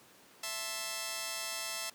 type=chord; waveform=5% pulse; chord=A minor; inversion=second; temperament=just; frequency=660 / 880 / 1056 Hz; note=E5 / A5 / C6; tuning=+2 / 0 / +16 cents; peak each=-29 / -32 / -31 dBFS; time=0.43-1.9 s; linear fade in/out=5 ms; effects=pink hiss -59 dBFS RMS until 1.94 s + high-pass 200 Hz 12 dB/octave